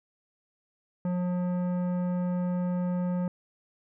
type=tone with tanh clipping; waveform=triangle; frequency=179.1 Hz; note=F3; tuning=44 cents sharp; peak=-28 dBFS; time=1.05-3.28 s; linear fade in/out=2 ms; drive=17 dB; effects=none